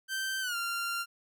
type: tone with pitch glide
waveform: sawtooth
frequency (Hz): 1556 to 1386.2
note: G6 to F6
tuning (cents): -13 to -13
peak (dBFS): -28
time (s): 0.08-1.06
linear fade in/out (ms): 50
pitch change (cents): -200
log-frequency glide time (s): 0.41-0.56
effects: none